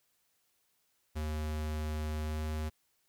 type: tone with pitch glide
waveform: square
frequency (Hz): 76.8 to 77.42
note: D#2 to D#2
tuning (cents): -22 to -8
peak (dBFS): -34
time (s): 1.15-2.7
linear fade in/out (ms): 20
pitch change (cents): +14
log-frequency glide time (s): 2.21-2.44
effects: white hiss -75 dBFS RMS until 3.08 s